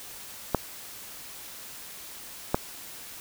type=clicks; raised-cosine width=1 ms; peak=-7 dBFS; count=2; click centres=0.547 / 2.545 s; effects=white hiss -43 dBFS RMS until 3.2 s